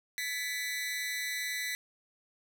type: tone with amplitude modulation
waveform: sawtooth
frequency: 1988 Hz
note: B6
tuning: 11 cents sharp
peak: -26 dBFS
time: 0.18-1.75 s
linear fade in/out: 0 ms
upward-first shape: sine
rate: 278 Hz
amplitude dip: 80%
effects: none